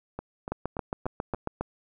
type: two click trains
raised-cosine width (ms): 1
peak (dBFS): -20 / -15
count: 5 / 9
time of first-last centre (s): 0.19-1.346 / 0.52-1.61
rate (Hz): 3.46 / 7.34
effects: none